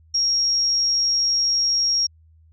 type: tone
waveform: sine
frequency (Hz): 5588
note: F8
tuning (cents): 0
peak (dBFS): -17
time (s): 0.14-2.07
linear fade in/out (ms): 10
effects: added 80 Hz sine -50 dBFS peak until 2.52 s